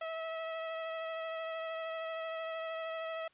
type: tone with vibrato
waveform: sawtooth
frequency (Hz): 649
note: E5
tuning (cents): -27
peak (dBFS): -33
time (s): 0.01-3.28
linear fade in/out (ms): 5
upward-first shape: triangle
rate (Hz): 13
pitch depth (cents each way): 16
effects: white hiss -68 dBFS RMS until 3.33 s + resampled to 8000 Hz